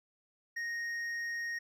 sine tone with hard clipping, 1864.7 Hz, A#6, in tune, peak -36 dBFS, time 0.56-1.59 s, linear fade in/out 10 ms, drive 5 dB, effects none

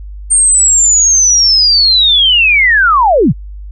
sine linear sweep, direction down, 8760 to 85.8 Hz, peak -5 dBFS, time 0.3-3.33 s, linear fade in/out 20 ms, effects added 50 Hz sine -24 dBFS peak until 3.71 s

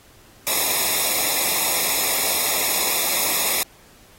white noise with comb filter, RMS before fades -21 dBFS, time 0.47-3.63 s, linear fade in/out 0 ms, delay 0.66 ms, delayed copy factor -0.85, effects pink hiss -51 dBFS RMS until 4.18 s + AAC 48 kbps

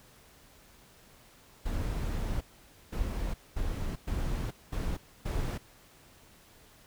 brown noise bursts at uneven times, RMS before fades -32 dBFS, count 6, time 1.65-2.41 / 2.92-3.34 / 3.56-3.96 / 4.07-4.51 / 4.72-4.97 / 5.25-5.58 s, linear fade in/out 10 ms, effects pink hiss -58 dBFS RMS until 6.86 s

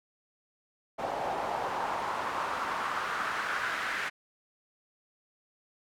pink noise with band-pass filter sweep, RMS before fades -33 dBFS, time 0.98-4.1 s, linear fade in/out 20 ms, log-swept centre 710 to 1700 Hz, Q 2.4, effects none

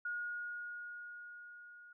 sine tone with level ramp, 1439 Hz, F#6, 49 cents flat, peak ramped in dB -36 to -54 dBFS, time 0.05-1.93 s, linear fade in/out 5 ms, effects none

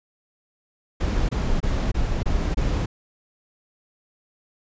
brown noise bursts, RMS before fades -22 dBFS, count 6, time 1-2.86 s, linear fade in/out 10 ms, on 290 ms, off 24 ms, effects resampled to 16000 Hz

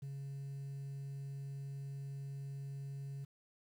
sine tone, 138.4 Hz, C#3, 2 cents flat, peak -39 dBFS, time 0.02-3.25 s, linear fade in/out 10 ms, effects tanh soft clip ceiling -41 dBFS + 11-bit

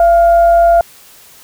sine tone with frequency modulation, 681 Hz, F5, 44 cents flat, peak -5 dBFS, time 0-0.81 s, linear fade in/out 2 ms, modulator 732 Hz, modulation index 0.23, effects white hiss -41 dBFS RMS until 1.43 s

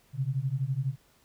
sine beating tone pair, 127.9 / 139.9 Hz, C3 / C#3, -39 / +16 cents, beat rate 12 Hz, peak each -30 dBFS, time 0.13-0.96 s, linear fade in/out 50 ms, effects pink hiss -64 dBFS RMS until 1.24 s

